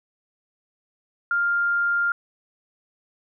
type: tone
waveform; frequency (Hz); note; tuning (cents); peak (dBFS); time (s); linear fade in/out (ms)
sine; 1400; F6; +4; -19; 1.31-2.12; 2
effects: none